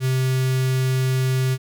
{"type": "tone with notch filter", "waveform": "square", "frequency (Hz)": 130.2, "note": "C3", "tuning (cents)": -8, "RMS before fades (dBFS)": -20, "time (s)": [0, 1.58], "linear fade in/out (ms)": 50, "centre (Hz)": 780, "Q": 0.8, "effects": []}